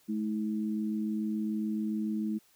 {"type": "tone pair together", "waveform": "sine", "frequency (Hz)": [214.6, 321.6], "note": ["A3", "E4"], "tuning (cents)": [-43, -43], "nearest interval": "perfect fifth", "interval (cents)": 700, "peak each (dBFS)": [-30, -36], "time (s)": [0.08, 2.39], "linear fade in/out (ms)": 20, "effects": ["white hiss -65 dBFS RMS until 2.55 s"]}